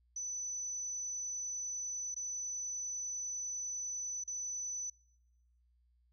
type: tone with dropouts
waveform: sine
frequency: 5990 Hz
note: F#8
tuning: 20 cents sharp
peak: -37 dBFS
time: 0.16-4.9 s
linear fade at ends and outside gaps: 5 ms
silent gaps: 2.145-2.163 / 4.239-4.276 s
effects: noise-tail reverb RT60 1.0 s tail -25 dB re dry + added 60 Hz sine -68 dBFS peak until 6.12 s